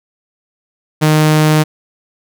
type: tone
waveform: sawtooth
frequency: 154.2 Hz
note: D#3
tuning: 15 cents flat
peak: -4 dBFS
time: 1.01-1.64 s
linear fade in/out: 20 ms
effects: none